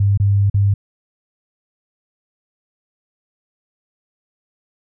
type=tone with dropouts; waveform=sine; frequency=100 Hz; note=G2; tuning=35 cents sharp; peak=-11 dBFS; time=0-0.74 s; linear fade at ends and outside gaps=5 ms; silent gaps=0.175-0.199 / 0.499-0.542 s; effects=none